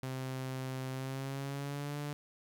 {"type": "tone with pitch glide", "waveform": "sawtooth", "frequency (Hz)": [130.81, 145.98], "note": ["C3", "D3"], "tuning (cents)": [0, -10], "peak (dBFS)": -33, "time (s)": [0.03, 2.13], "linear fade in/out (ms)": 0, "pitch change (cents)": 190, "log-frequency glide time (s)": [0.91, 1.98], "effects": ["12-bit"]}